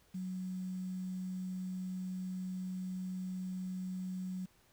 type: tone with quantisation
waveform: sine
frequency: 185 Hz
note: F#3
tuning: in tune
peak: -37 dBFS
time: 0.14-4.46 s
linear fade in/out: 10 ms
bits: 10
effects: pink hiss -68 dBFS RMS until 4.72 s